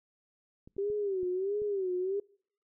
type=clicks; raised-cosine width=3 ms; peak=-37 dBFS; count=5; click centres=0.675 / 0.766 / 0.901 / 1.231 / 1.619 s
type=tone with vibrato; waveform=sine; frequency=388.8 Hz; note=G4; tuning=14 cents flat; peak=-29 dBFS; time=0.78-2.2 s; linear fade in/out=5 ms; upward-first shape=sine; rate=1.5 Hz; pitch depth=130 cents each way
effects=noise-tail reverb RT60 0.6 s tail -26 dB re dry